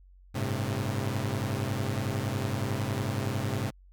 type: tone cluster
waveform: sawtooth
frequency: 98.7 / 109.6 / 132.8 Hz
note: G2 / A2 / C3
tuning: +12 / -6 / +26 cents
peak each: -29 dBFS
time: 0.34-3.71 s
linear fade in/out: 20 ms
effects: added 46 Hz sine -52 dBFS peak until 3.92 s